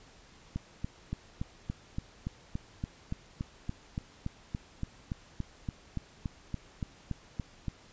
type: click train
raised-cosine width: 5 ms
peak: -21 dBFS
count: 26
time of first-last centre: 0.56-7.683 s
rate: 3.51 Hz
effects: pink hiss -57 dBFS RMS until 7.92 s + resampled to 16000 Hz